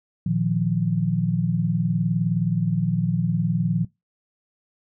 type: chord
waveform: sine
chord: Bb suspended fourth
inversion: none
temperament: just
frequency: 116.54 / 155.39 / 174.81 Hz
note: Bb2 / Eb3 / F3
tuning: 0 / -2 / +2 cents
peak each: -26 / -24 / -22 dBFS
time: 0.26-3.85 s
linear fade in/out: 5 ms
effects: noise-tail reverb RT60 0.2 s tail -21 dB re dry